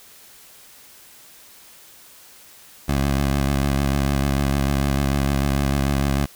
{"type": "tone with vibrato", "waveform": "15% pulse", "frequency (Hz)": 69.3, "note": "C#2", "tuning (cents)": 0, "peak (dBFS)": -12, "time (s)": [2.88, 6.26], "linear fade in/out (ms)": 10, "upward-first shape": "square", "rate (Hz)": 6.7, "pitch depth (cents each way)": 36, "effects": ["white hiss -47 dBFS RMS until 6.35 s"]}